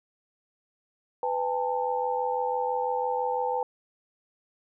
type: tone cluster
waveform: sine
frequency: 498.8 / 809 / 895 Hz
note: B4 / G#5 / A5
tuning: +17 / -46 / +29 cents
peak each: -29 / -30 / -30 dBFS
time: 1.23-3.63 s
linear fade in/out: 2 ms
effects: none